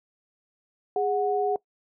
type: tone pair together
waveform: sine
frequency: 411.5 / 736.4 Hz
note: G#4 / F#5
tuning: -16 / -8 cents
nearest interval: minor seventh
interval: 1008 cents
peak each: -25 dBFS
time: 0.96-1.56 s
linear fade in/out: 2 ms
effects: noise-tail reverb RT60 0.1 s tail -21 dB re dry